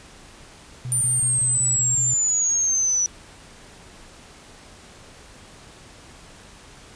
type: tone bursts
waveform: sine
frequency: 124.7 Hz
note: B2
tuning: 17 cents sharp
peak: -27 dBFS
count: 7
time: 0.85-2.138 s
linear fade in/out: 0 ms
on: 160 ms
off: 28 ms
type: exponential sweep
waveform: sine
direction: down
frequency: 9210 to 5880 Hz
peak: -18 dBFS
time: 0.92-3.06 s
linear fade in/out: 0 ms
effects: pink hiss -46 dBFS RMS until 6.95 s + resampled to 22050 Hz